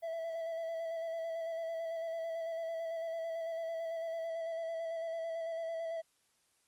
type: tone with vibrato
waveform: triangle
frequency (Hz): 659.3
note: E5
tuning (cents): 0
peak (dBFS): -34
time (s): 0.02-6.02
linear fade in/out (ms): 20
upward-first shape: square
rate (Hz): 9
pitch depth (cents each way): 20
effects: white hiss -74 dBFS RMS until 6.67 s + Opus 32 kbps